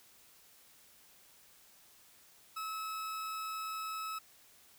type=tone; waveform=40% pulse; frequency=1295 Hz; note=E6; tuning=31 cents flat; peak=-37 dBFS; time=2.56-4.19 s; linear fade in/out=10 ms; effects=white hiss -62 dBFS RMS until 4.78 s